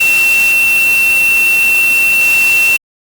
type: tone in noise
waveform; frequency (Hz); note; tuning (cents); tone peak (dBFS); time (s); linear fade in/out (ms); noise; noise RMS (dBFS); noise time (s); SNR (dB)
sine; 2703; E7; +43; -7; 0-2.77; 10; white; -20; 0-2.77; +10
effects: Opus 48 kbps